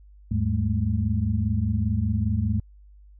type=tone cluster; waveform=sine; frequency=79.5 / 104.5 / 200.2 / 217.5 Hz; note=D#2 / G#2 / G3 / A3; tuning=+38 / +11 / +37 / -20 cents; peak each=-26 / -24 / -32 / -28 dBFS; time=0.31-2.6 s; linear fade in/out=5 ms; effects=added 50 Hz sine -47 dBFS peak until 3.19 s